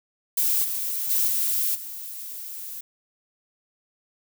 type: noise with level steps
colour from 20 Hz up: violet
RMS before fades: -22 / -28 / -22 / -24 / -36 dBFS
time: 0.37-2.81 s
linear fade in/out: 5 ms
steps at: 0.63 / 1.09 / 1.27 / 1.74 s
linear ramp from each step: 20 ms
effects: none